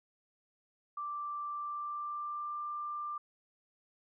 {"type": "tone with pitch glide", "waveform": "sine", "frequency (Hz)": [1174.7, 1187.7], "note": ["D6", "D6"], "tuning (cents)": [0, 19], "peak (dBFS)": -36, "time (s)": [0.97, 3.18], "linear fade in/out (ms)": 5, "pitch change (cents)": 19, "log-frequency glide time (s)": [1.48, 2.62], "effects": []}